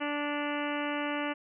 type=harmonic tone with a mistuned harmonic; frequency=292.2 Hz; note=D4; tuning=9 cents flat; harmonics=1 / 2 / 3 / 4 / 5 / 6 / 7 / 8 / 9 / 10; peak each=-34 / -37 / -39 / -40 / -41 / -42 / -42 / -43 / -44 / -44 dBFS; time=0-1.34 s; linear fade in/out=20 ms; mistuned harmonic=9; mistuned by=+23 cents; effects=none